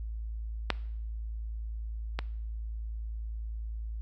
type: clicks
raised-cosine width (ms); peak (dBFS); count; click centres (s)
0.3; -9 / -16; 2; 0.703 / 2.19
effects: noise-tail reverb RT60 0.7 s tail -21 dB re dry + added 55 Hz sine -34 dBFS peak until 4.01 s